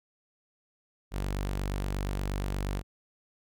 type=tone; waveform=sawtooth; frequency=48.44 Hz; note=G1; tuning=20 cents flat; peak=-26 dBFS; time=1.11-2.83 s; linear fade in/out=50 ms; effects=none